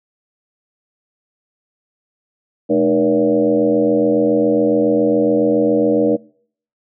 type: tone with frequency modulation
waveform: sine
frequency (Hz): 392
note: G4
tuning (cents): 0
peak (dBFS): -11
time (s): 2.69-6.17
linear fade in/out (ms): 20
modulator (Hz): 87.2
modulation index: 2.2
effects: noise-tail reverb RT60 0.6 s tail -26 dB re dry + high-pass 150 Hz 12 dB/octave